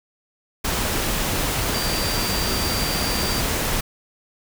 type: tone in noise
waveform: sine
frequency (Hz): 4699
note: D8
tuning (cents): 0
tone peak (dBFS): -28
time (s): 1.74-3.41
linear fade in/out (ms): 10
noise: pink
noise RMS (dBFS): -23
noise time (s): 0.64-3.81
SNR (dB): -8
effects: none